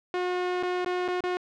sawtooth tone with dropouts, 360.9 Hz, F#4, 43 cents flat, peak -22 dBFS, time 0.14-1.37 s, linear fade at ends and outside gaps 1 ms, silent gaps 0.627-0.632 / 0.847-0.861 / 1.079-1.084 / 1.206-1.238 s, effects low-pass 3000 Hz 12 dB/octave

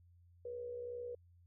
sine tone with amplitude modulation, 484.3 Hz, B4, 34 cents flat, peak -39 dBFS, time 0.45-1.15 s, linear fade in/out 5 ms, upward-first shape sine, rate 62.3 Hz, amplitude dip 50%, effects added 87 Hz sine -62 dBFS peak until 1.46 s

